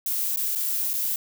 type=noise with dropouts; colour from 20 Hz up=violet; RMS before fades=-26 dBFS; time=0.06-1.16 s; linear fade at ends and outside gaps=2 ms; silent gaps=0.361-0.371 / 0.552-0.557 / 0.933-0.937 s; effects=none